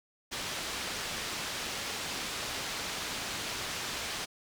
white low-pass noise, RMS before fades -37 dBFS, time 0.31-4.26 s, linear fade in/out 20 ms, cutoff 5100 Hz, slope 12 dB/octave, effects none

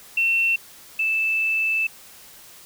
sine tone pair in turn, 2700 / 2637 Hz, E7 / E7, +41 / 0 cents, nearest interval unison, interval 41 cents, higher first, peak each -17 / -19 dBFS, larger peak first, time 0.17-0.56 / 0.99-1.87 s, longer second, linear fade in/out 5 ms, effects white hiss -46 dBFS RMS until 2.65 s

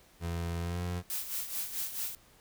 30% pulse tone with pitch glide, 84.9 to 88.66 Hz, F2 to F2, -48 to +27 cents, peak -30 dBFS, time 0.2-1.03 s, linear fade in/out 50 ms, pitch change +75 cents, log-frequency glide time 0.6-0.81 s
blue noise with tremolo, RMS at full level -34 dBFS, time 1.1-2.15 s, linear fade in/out 0 ms, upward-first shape sine, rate 4.6 Hz, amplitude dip 65%
effects pink hiss -61 dBFS RMS until 2.4 s

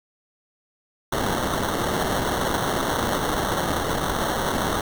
violet noise with sample-and-hold, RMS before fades -24 dBFS, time 1.12-4.81 s, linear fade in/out 5 ms, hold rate 2450 Hz, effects none

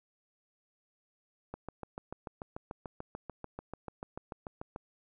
click train, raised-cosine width 1 ms, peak -26 dBFS, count 23, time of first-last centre 1.54-4.761 s, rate 6.83 Hz, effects none

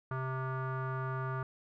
square tone with low-pass filter, 130.81 Hz, C3, in tune, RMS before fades -36 dBFS, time 0.11-1.43 s, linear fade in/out 2 ms, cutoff 1300 Hz, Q 6.5, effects none

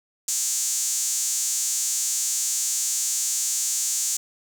sawtooth tone with high-pass filter, 260 Hz, C4, 11 cents flat, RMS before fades -25 dBFS, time 0.28-4.17 s, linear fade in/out 5 ms, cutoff 6900 Hz, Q 3.8, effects none

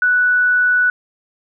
sine tone, 1480 Hz, F#6, in tune, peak -11 dBFS, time 0.02-0.9 s, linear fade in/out 2 ms, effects none

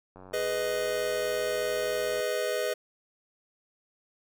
click train, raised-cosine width 1 ms, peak -34 dBFS, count 191, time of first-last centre 0.16-2.201 s, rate 93.1 Hz
square chord, G# minor, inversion none, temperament just, 415.3 / 498.4 / 623 Hz, G#4 / B4 / D#5, 0 / +16 / +2 cents, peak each -34 / -32 / -32 dBFS, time 0.33-2.74 s, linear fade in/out 10 ms
effects none

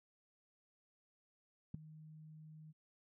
sine tone with ADSR envelope, 155.56 Hz, D#3, in tune, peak -34 dBFS, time 1.74-2.73 s, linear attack 5 ms, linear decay 6 ms, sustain -19 dB, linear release 29 ms, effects none

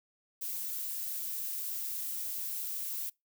violet noise, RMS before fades -37 dBFS, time 0.41-3.1 s, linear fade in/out 10 ms, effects noise-tail reverb RT60 0.2 s tail -25 dB re dry

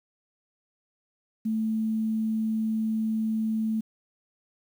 sine tone with quantisation, 220 Hz, A3, in tune, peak -24 dBFS, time 1.45-3.81 s, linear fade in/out 10 ms, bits 9, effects none

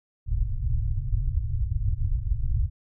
pink low-pass noise, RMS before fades -25 dBFS, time 0.26-2.7 s, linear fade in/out 50 ms, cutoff 130 Hz, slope 96 dB/octave, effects none

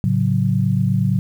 sine chord, F# minor, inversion first, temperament equal, 110 / 138.59 / 185 Hz, A2 / C#3 / F#3, 0 / 0 / 0 cents, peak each -19 dBFS, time 0.04-1.19 s, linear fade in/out 0 ms, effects 8-bit

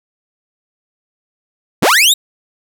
sawtooth linear sweep, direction up, 75.2 to 3880 Hz, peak -4 dBFS, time 1.82-2.14 s, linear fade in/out 10 ms, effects none

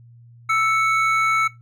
triangle tone pair together, 1318.2 / 2217 Hz, E6 / C#7, 0 / 0 cents, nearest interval major sixth, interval 900 cents, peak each -16 / -19 dBFS, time 0.49-1.48 s, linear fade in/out 10 ms, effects noise-tail reverb RT60 0.2 s tail -18 dB re dry + added 118 Hz sine -44 dBFS peak until 1.61 s

